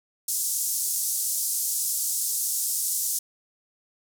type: band-pass noise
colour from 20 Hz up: white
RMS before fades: -27 dBFS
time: 0.28-3.19 s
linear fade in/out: 5 ms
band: 5900 to 13000 Hz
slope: 24 dB/octave
effects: none